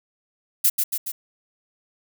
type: noise with echo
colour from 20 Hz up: violet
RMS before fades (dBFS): -17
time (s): 0.64-0.7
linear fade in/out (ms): 10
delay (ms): 140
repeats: 3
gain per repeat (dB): -4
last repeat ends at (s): 1.12
effects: none